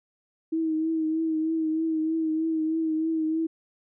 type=tone with vibrato; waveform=sine; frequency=319.2 Hz; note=D#4; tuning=44 cents sharp; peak=-23 dBFS; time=0.52-3.47 s; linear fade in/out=10 ms; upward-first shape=triangle; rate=3.2 Hz; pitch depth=39 cents each way; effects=none